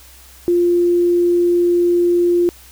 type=tone; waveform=sine; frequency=349.2 Hz; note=F4; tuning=in tune; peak=-11 dBFS; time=0.48-2.49 s; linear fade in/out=0 ms; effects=added 63 Hz sine -45 dBFS peak until 2.71 s + white hiss -44 dBFS RMS until 2.71 s